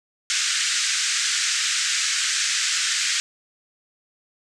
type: band-pass noise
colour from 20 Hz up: white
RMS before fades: -23 dBFS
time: 0.3-3.2 s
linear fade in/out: 0 ms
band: 1400 to 7900 Hz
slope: 48 dB/octave
effects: none